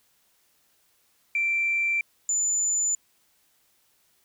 sine tone pair in turn, 2349 / 7022 Hz, D7 / A8, 0 / -4 cents, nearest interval octave + perfect fifth, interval 1896 cents, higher second, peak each -21 dBFS, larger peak neither, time 1.35-2.01 / 2.29-2.95 s, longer neither, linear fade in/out 2 ms, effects tanh soft clip ceiling -17 dBFS + white hiss -66 dBFS RMS until 4.24 s

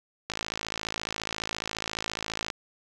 click train, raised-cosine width 0.2 ms, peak -13 dBFS, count 121, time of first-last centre 0.3-2.502 s, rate 54.5 Hz, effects none

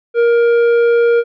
sine tone with tanh clipping, 469.9 Hz, A#4, 14 cents sharp, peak -10 dBFS, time 0.14-1.24 s, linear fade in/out 50 ms, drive 9 dB, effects none

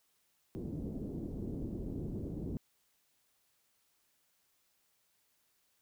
white low-pass noise, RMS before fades -40 dBFS, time 0.55-2.57 s, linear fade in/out 0 ms, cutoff 330 Hz, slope 24 dB/octave, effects white hiss -75 dBFS RMS until 5.81 s

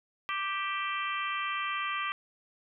harmonic tone with a mistuned harmonic, 392 Hz, G4, in tune, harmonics 3 / 4 / 5 / 6 / 7 / 8, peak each -33 / -41 / -38 / -39 / -40 / -41 dBFS, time 0.29-2.12 s, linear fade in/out 0 ms, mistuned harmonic 7, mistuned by -41 cents, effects none

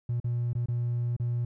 triangle tone with dropouts, 120 Hz, B2, 49 cents flat, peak -23 dBFS, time 0.09-1.45 s, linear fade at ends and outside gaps 5 ms, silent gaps 0.201-0.243 / 0.532-0.551 / 0.659-0.684 / 1.165-1.198 s, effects tanh soft clip ceiling -22 dBFS

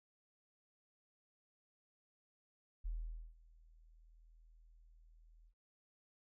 sine tone with ADSR envelope, 40.37 Hz, E1, 35 cents flat, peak -37 dBFS, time 2.84-5.54 s, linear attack 19 ms, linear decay 480 ms, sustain -24 dB, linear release 75 ms, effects none

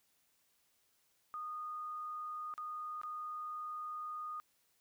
sine tone with dropouts, 1231 Hz, D#6, 19 cents flat, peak -40 dBFS, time 1.34-4.4 s, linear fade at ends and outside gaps 0 ms, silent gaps 2.539-2.579 / 3.015-3.034 s, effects white hiss -75 dBFS RMS until 4.8 s

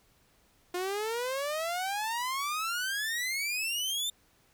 sawtooth exponential sweep, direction up, 351.8 to 3620 Hz, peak -27 dBFS, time 0.74-4.1 s, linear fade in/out 5 ms, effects pink hiss -66 dBFS RMS until 4.53 s

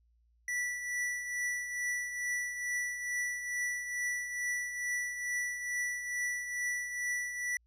square tone with tremolo, 1961 Hz, B6, 13 cents flat, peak -31 dBFS, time 0.48-7.57 s, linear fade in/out 2 ms, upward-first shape triangle, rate 2.3 Hz, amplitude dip 60%, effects added 58 Hz sine -66 dBFS peak until 7.66 s + low-pass 11000 Hz 12 dB/octave

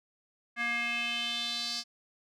square tone with band-pass filter sweep, 236.4 Hz, A#3, 24 cents sharp, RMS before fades -33 dBFS, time 0.56-1.84 s, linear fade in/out 50 ms, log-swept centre 1900 to 4900 Hz, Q 4.4, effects none

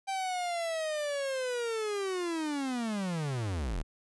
45% pulse linear sweep, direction down, 784 to 31.41 Hz, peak -31 dBFS, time 0.07-3.83 s, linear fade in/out 20 ms, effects resampled to 24000 Hz

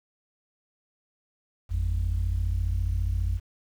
sine tone pair together, 51.88 / 86.6 Hz, G#1 / F2, -1 / -14 cents, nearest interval major sixth, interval 887 cents, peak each -25 dBFS, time 1.69-3.4 s, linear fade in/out 50 ms, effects tanh soft clip ceiling -19 dBFS + 9-bit

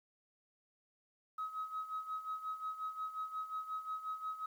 sine tone with tremolo, 1274 Hz, D#6, 41 cents sharp, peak -35 dBFS, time 1.38-4.46 s, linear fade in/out 5 ms, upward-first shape sine, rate 5.6 Hz, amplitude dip 75%, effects tanh soft clip ceiling -33 dBFS + 11-bit

